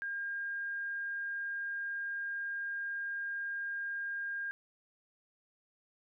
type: tone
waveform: sine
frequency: 1611 Hz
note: G6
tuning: 47 cents sharp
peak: -35 dBFS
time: 0.02-4.51 s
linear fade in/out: 0 ms
effects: none